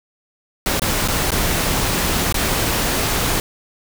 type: noise with dropouts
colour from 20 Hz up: pink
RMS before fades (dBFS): -19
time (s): 0.66-3.4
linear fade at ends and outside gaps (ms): 1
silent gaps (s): 0.796-0.819 / 1.077-1.084 / 1.306-1.318 / 2.325-2.343
effects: none